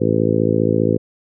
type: harmonic tone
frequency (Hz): 55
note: A1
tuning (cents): 0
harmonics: 2 / 3 / 4 / 5 / 6 / 7 / 8 / 9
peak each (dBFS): -22 / -22 / -22 / -22 / -22 / -22 / -22 / -22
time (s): 0-0.98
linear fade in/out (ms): 20
effects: none